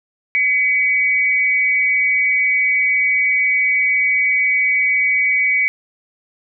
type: tone pair together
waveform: sine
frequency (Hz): 2029 / 2257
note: B6 / C#7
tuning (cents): +46 / +31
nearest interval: major second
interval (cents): 185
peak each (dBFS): -19 / -14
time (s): 0.35-5.68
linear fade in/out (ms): 0
effects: none